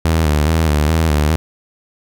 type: tone with vibrato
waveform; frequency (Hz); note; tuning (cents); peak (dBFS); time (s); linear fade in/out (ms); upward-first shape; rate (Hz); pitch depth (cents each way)
sawtooth; 77.7; D#2; -2; -8; 0.05-1.36; 0; square; 2.4; 70
effects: none